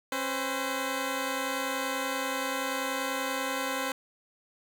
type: tone pair together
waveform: 10% pulse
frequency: 270.2 / 510 Hz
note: C#4 / C5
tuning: -44 / -44 cents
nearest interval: major seventh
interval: 1100 cents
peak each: -24 dBFS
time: 0.12-3.92 s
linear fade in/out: 2 ms
effects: none